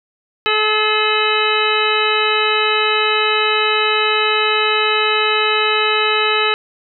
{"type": "harmonic tone with a mistuned harmonic", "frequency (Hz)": 430, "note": "A4", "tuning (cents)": -40, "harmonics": [1, 2, 3, 4, 5, 6, 7, 9], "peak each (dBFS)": [-20, -24, -19, -24, -24, -20, -21, -24], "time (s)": [0.46, 6.54], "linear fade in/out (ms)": 0, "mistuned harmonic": 5, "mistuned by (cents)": -37, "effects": []}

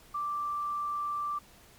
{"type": "tone", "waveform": "sine", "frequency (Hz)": 1174, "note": "D6", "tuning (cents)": -1, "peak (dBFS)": -30, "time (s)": [0.14, 1.39], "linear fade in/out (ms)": 10, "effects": ["pink hiss -57 dBFS RMS until 1.78 s", "MP3 96 kbps"]}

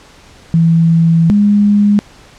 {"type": "tone pair in turn", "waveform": "sine", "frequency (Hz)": [165.3, 205.4], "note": ["E3", "G#3"], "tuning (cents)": [5, -19], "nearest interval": "major third", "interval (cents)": 376, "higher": "second", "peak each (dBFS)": -6, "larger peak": "neither", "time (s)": [[0.54, 1.3], [1.3, 1.99]], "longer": "first", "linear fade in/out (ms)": 0, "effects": ["pink hiss -41 dBFS RMS until 2.38 s", "low-pass 7000 Hz 12 dB/octave"]}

